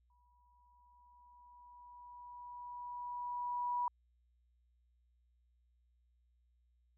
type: tone with exponential growth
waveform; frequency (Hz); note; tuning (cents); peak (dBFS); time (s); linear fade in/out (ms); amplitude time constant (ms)
sine; 975; B5; -23; -32; 0.1-3.88; 2; 820
effects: added 60 Hz sine -70 dBFS peak until 6.97 s